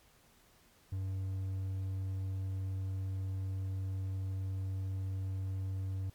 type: tone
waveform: triangle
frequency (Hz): 95.4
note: G2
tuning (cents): -47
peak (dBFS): -32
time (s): 0.92-6.1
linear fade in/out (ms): 5
effects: pink hiss -65 dBFS RMS until 6.14 s + MP3 96 kbps